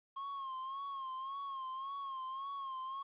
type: tone with vibrato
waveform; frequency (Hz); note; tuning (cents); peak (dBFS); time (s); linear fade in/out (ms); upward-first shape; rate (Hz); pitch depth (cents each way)
triangle; 1078; C#6; -49; -38; 0.16-3.03; 10; sine; 1.8; 63
effects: resampled to 8000 Hz + 12-bit